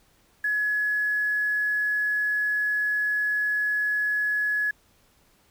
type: tone with quantisation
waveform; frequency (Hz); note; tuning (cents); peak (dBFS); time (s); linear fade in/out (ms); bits
sine; 1692; G#6; +32; -22; 0.44-4.71; 5; 8
effects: pink hiss -62 dBFS RMS until 5.5 s